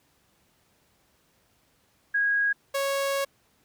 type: tone pair in turn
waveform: sine / sawtooth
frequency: 1645 / 552.3 Hz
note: G#6 / C#5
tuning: -17 / -6 cents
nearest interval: octave + perfect fifth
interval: 1889 cents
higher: first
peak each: -21 dBFS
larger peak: neither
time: 2.14-2.53 / 2.74-3.25 s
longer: second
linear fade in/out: 10 ms
effects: pink hiss -66 dBFS RMS until 3.64 s + high-pass 60 Hz 12 dB/octave